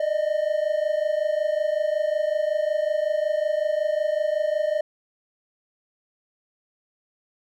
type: tone pair together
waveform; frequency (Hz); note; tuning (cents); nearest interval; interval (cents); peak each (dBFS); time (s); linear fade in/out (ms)
triangle; 598.6 / 624; D5 / D#5; +33 / +5; minor second; 72; -22; 0-4.81; 5
effects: none